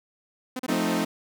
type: tone bursts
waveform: sawtooth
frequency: 255.2 Hz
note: C4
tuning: 43 cents flat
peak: -25 dBFS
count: 3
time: 0.56-0.736 s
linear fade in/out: 5 ms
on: 34 ms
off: 37 ms
type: chord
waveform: sawtooth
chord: F dominant seventh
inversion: none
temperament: equal with one note detuned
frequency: 176.44 / 220 / 261.6 / 311.1 Hz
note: F3 / A3 / C4 / Eb4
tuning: +18 / 0 / 0 / 0 cents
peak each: -26 / -24 / -26 / -24 dBFS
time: 0.68-1.05 s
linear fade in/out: 10 ms
effects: none